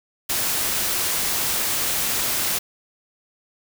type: noise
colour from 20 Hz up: white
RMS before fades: -23 dBFS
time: 0.29-2.59 s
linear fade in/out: 10 ms
effects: none